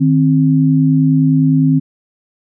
sine tone pair together, 154.66 / 264.5 Hz, D#3 / C4, -10 / +19 cents, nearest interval major sixth, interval 929 cents, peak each -11 dBFS, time 0-1.8 s, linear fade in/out 20 ms, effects none

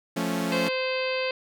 sawtooth chord, F augmented, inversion none, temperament equal, 174.61 / 220 / 277.2 Hz, F3 / A3 / C#4, 0 / 0 / 0 cents, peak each -26 dBFS, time 0.16-0.69 s, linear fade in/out 10 ms
harmonic tone, 518 Hz, C5, 17 cents flat, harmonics 1 / 2 / 3 / 4 / 5 / 6 / 7 / 8 / 9, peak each -27 / -36 / -38 / -36 / -32 / -39 / -43 / -42 / -38 dBFS, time 0.52-1.31 s, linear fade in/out 2 ms
effects none

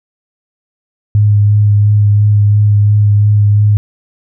sine tone with vibrato, 103.83 Hz, G#2, in tune, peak -5 dBFS, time 1.15-3.77 s, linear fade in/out 0 ms, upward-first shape sine, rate 2.9 Hz, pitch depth 15 cents each way, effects none

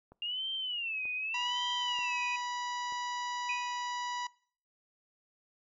click train, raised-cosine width 1 ms, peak -39 dBFS, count 4, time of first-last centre 0.12-2.924 s, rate 1.07 Hz
sine tone with vibrato, 2794 Hz, F7, in tune, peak -33 dBFS, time 0.22-2.36 s, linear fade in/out 2 ms, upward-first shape sine, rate 0.85 Hz, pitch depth 200 cents each way
harmonic tone, 978 Hz, B5, 17 cents flat, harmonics 1 / 2 / 3 / 4 / 5 / 6 / 7, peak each -36 / -42 / -46 / -48 / -50 / -52 / -53 dBFS, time 1.34-4.27 s, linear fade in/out 5 ms
sine tone with exponential decay, 2489 Hz, D#7, in tune, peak -30 dBFS, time 3.49-3.92 s, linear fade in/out 5 ms, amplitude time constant 93 ms
effects noise-tail reverb RT60 0.5 s tail -22 dB re dry

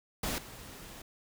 pink noise with level steps, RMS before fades -34 / -48 dBFS, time 0.23-1.02 s, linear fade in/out 5 ms, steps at 0.38 s, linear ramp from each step 2 ms, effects none

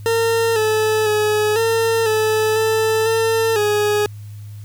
40% pulse tone with pitch steps, 456.8 / 433.6 / 424 / 453.9 / 434.6 / 441.1 / 450.6 / 417.3 Hz, A#4 / A4 / G#4 / A#4 / A4 / A4 / A4 / G#4, -35 / -25 / +36 / -46 / -21 / +4 / +41 / +8 cents, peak -14 dBFS, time 0.06-4.06 s, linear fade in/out 0 ms, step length 500 ms, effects added 104 Hz sine -31 dBFS peak until 4.64 s + white hiss -52 dBFS RMS until 4.64 s

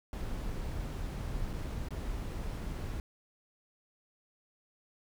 brown noise with dropouts, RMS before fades -37 dBFS, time 0.13-3 s, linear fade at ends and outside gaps 1 ms, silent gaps 1.531-1.535 / 1.886-1.906 s, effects none

